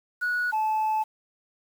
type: tone pair in turn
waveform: sine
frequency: 1464 / 868.4 Hz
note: F#6 / A5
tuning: -19 / -23 cents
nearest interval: major sixth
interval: 904 cents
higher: first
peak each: -22 / -20 dBFS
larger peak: second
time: 0.21-0.52 / 0.52-1.04 s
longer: second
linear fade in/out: 20 ms
effects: tanh soft clip ceiling -21 dBFS + 8-bit